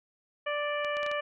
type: harmonic tone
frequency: 587.3 Hz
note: D5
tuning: in tune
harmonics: 1 / 2 / 3 / 4 / 5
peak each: -31 / -35 / -36 / -38 / -41 dBFS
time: 0.46-1.21 s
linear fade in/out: 10 ms
type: clicks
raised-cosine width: 0.2 ms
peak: -23 dBFS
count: 5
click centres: 0.847 / 0.969 / 1.031 / 1.064 / 1.115 s
effects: MP3 96 kbps